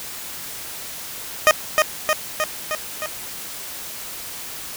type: tone with echo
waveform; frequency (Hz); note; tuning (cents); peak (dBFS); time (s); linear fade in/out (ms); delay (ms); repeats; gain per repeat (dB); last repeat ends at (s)
15% pulse; 618; D#5; -12; -3; 1.47-1.51; 0; 310; 5; -3; 3.06
effects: white hiss -33 dBFS RMS until 4.76 s